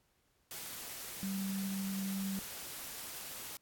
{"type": "tone in noise", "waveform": "sine", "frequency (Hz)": 193.9, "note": "G3", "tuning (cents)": -19, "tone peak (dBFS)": -35, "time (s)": [1.23, 2.39], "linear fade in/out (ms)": 0, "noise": "white", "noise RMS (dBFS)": -45, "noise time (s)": [0.51, 3.57], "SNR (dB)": 7, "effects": ["pink hiss -75 dBFS RMS until 3.61 s", "AAC 64 kbps"]}